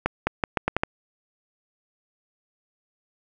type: accelerating click train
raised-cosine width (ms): 0.5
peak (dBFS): -6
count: 7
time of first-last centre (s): 0.06-0.835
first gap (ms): 210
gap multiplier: 0.8
effects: none